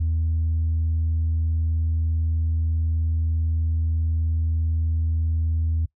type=tone; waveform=sine; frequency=80.8 Hz; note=E2; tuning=34 cents flat; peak=-18 dBFS; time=0-5.86 s; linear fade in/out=10 ms; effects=noise-tail reverb RT60 0.1 s tail -23 dB re dry + tanh soft clip ceiling -17 dBFS